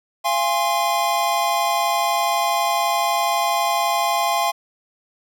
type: tone cluster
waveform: square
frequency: 687 / 819 / 1056 Hz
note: F5 / G#5 / C6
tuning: -29 / -24 / +16 cents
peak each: -23 dBFS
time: 0.24-4.52 s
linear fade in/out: 20 ms
effects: none